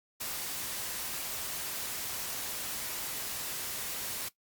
white noise, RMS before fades -37 dBFS, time 0.2-4.29 s, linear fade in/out 10 ms, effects noise-tail reverb RT60 0.1 s tail -17 dB re dry + Opus 48 kbps

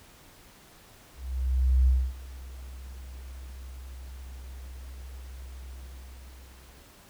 sine tone with ADSR envelope, 64.3 Hz, C2, 30 cents flat, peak -17 dBFS, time 1.15-6.99 s, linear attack 720 ms, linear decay 260 ms, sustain -22 dB, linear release 1300 ms, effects pink hiss -54 dBFS RMS until 7.09 s

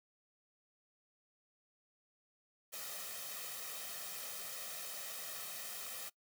white noise with comb filter, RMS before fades -45 dBFS, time 2.72-6.1 s, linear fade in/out 20 ms, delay 1.6 ms, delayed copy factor +0.7, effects noise-tail reverb RT60 0.1 s tail -21 dB re dry + high-pass 200 Hz 12 dB/octave

